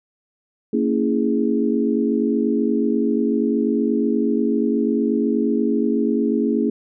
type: chord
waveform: sine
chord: A# half-diminished seventh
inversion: none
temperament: equal with one note detuned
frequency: 228.9 / 277.2 / 329.6 / 415.3 Hz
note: A#3 / C#4 / E4 / G#4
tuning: -31 / 0 / 0 / 0 cents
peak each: -20 / -22 / -24 / -23 dBFS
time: 0.73-6.7 s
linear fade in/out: 5 ms
effects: none